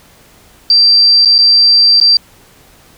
sine tone with dropouts, 4699 Hz, D8, in tune, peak -4 dBFS, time 0.7-2.17 s, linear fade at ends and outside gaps 2 ms, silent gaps 1.25-1.256 / 1.382-1.387 / 2.001-2.012 s, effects pink hiss -44 dBFS RMS until 2.97 s

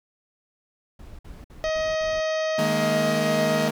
brown noise bursts, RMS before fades -41 dBFS, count 5, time 0.99-2.206 s, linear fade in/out 5 ms, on 200 ms, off 54 ms
harmonic tone, 631 Hz, D#5, 24 cents sharp, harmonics 1 / 2 / 3 / 4 / 5 / 6 / 7 / 8 / 9 / 10, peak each -23 / -35 / -33 / -39 / -40 / -43 / -42 / -43 / -48 / -45 dBFS, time 1.64-3.68 s, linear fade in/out 0 ms
sawtooth chord, D# suspended fourth, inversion none, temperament equal with one note detuned, 155.56 / 209.6 / 233.1 Hz, D#3 / G#3 / A#3, 0 / +16 / 0 cents, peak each -24 / -24 / -23 dBFS, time 2.58-3.71 s, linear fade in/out 10 ms
effects none

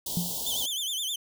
white band-stop noise, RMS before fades -33 dBFS, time 0.06-0.66 s, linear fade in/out 5 ms, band 990 to 3000 Hz, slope 96 dB/octave
sine tone with exponential decay, 174.61 Hz, F3, in tune, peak -22 dBFS, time 0.17-0.42 s, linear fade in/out 0 ms, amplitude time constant 53 ms
sawtooth tone with vibrato, 3300 Hz, G#7, 12 cents flat, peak -26 dBFS, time 0.46-1.16 s, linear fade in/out 5 ms, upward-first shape sine, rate 9.6 Hz, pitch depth 150 cents each way
effects none

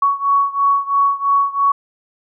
sine beating tone pair, 1117 / 1120 Hz, C#6 / C#6, +13 / +18 cents, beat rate 3 Hz, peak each -15 / -17 dBFS, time 0.02-1.72 s, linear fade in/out 5 ms, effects none

